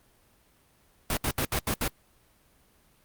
pink noise bursts at uneven times, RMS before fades -27 dBFS, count 6, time 1.1-1.17 / 1.24-1.31 / 1.38-1.45 / 1.52-1.59 / 1.67-1.74 / 1.81-1.88 s, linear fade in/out 2 ms, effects pink hiss -63 dBFS RMS until 3.04 s + Opus 32 kbps

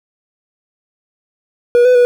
triangle tone with pitch steps, 482.4 / 501 / 488.1 Hz, B4 / B4 / B4, -41 / +25 / -20 cents, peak -4 dBFS, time 1.75-2.05 s, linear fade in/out 0 ms, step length 100 ms, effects 7-bit

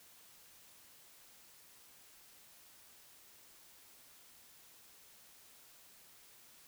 silence, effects white hiss -61 dBFS RMS until 6.67 s

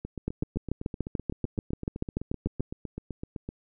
two click trains, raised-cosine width 3 ms, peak -22 / -15 dBFS, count 28 / 17, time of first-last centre 0.05-3.489 / 0.28-2.606 s, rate 7.85 / 6.88 Hz, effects none

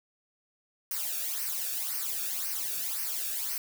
blue noise with flanger, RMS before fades -33 dBFS, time 0.91-3.58 s, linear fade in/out 2 ms, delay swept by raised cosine 0.27 to 1 ms, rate 1.9 Hz, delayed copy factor -0.75, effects none

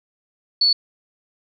sine tone, 4435 Hz, C#8, in tune, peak -13 dBFS, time 0.61-0.73 s, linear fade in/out 5 ms, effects none

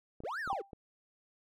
clicks, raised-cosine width 2 ms, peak -32 dBFS, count 5, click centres 0.204 / 0.237 / 0.476 / 0.53 / 0.732 s
triangle linear two-way sweep, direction up then down, 326.2 to 1864.7 to 326.2 Hz, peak -34 dBFS, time 0.24-0.62 s, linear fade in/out 10 ms, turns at 0.4 s
sine tone with exponential decay, 790 Hz, G5, 13 cents sharp, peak -28 dBFS, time 0.5-0.71 s, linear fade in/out 2 ms, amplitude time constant 45 ms
effects none

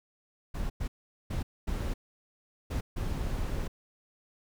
brown noise bursts at uneven times, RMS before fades -32 dBFS, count 6, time 0.54-0.7 / 0.8-0.88 / 1.3-1.43 / 1.67-1.94 / 2.7-2.81 / 2.96-3.68 s, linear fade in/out 10 ms, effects none

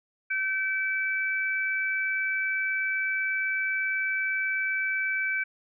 sine tone pair together, 1542.3 / 2304 Hz, G6 / D7, -29 / -34 cents, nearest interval perfect fifth, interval 695 cents, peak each -28 dBFS, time 0.3-5.44 s, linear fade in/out 10 ms, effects none

